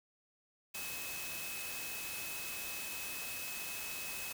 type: tone in noise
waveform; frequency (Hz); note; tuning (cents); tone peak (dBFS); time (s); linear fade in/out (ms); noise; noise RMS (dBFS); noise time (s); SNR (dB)
sine; 2572; E7; -43; -45; 0.74-4.33; 10; white; -43; 0.74-4.33; -5
effects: none